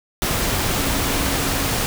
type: tone in noise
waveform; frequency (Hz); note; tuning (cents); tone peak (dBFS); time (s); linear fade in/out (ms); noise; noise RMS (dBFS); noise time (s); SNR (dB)
sine; 277.2; C#4; 0; -29; 0.79-1.7; 0; pink; -21; 0.22-1.86; -11
effects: none